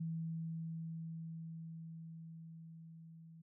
sine tone with level ramp, 163.3 Hz, E3, 16 cents flat, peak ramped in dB -37 to -54 dBFS, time 0-3.42 s, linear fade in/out 10 ms, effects none

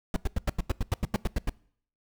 brown noise bursts, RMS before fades -25 dBFS, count 13, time 0.14-1.495 s, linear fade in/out 2 ms, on 23 ms, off 88 ms, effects noise-tail reverb RT60 0.6 s tail -23 dB re dry

